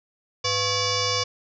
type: tone with frequency modulation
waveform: sine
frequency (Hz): 2898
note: F#7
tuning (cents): -37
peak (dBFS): -21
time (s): 0.44-1.24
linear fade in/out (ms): 10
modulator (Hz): 600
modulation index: 4.8
effects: none